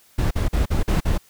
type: noise bursts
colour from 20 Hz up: brown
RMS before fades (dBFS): -19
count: 6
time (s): 0.18-1.18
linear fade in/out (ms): 10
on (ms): 130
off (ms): 44
effects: white hiss -55 dBFS RMS until 1.29 s